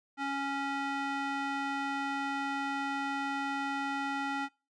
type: tone with band-pass filter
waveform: square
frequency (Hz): 277.2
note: C#4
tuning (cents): 0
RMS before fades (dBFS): -34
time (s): 0.17-4.49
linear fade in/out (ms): 50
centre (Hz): 1300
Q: 0.99
effects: noise-tail reverb RT60 0.3 s tail -23 dB re dry + resampled to 22050 Hz